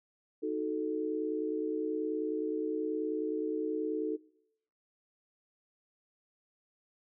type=chord; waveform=sine; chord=D# diminished; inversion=none; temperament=equal; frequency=311.1 / 370 / 440 Hz; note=D#4 / F#4 / A4; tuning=0 / 0 / 0 cents; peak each=-35 / -38 / -34 dBFS; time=0.42-4.17 s; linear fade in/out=20 ms; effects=noise-tail reverb RT60 0.8 s tail -23 dB re dry